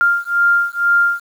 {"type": "beating tone pair", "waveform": "sine", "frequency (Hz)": [1396.9, 1399], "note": ["F6", "F6"], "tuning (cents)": [0, 3], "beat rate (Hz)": 2.1, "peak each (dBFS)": [-15, -15], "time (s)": [0.01, 1.2], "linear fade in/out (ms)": 0, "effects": ["7-bit"]}